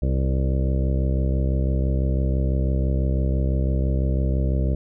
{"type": "harmonic tone with a mistuned harmonic", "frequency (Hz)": 66, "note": "C2", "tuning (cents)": 16, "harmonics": [1, 2, 3, 4, 5, 6, 7, 8, 9], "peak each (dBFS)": [-20, -25, -30, -35, -34, -39, -37, -38, -36], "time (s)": [0.02, 4.75], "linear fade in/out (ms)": 5, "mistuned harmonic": 6, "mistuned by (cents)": 24, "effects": []}